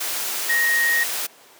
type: tone in noise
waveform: sine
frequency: 1874 Hz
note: A#6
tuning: 9 cents sharp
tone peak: -17 dBFS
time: 0.49-1.04 s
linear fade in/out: 10 ms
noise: white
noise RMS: -26 dBFS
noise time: 0-1.27 s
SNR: +6 dB
effects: pink hiss -48 dBFS RMS until 1.59 s + high-pass 400 Hz 12 dB/octave